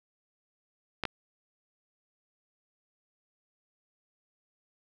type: clicks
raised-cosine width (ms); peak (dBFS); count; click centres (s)
0.3; -14; 2; 1.037 / 1.053
effects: none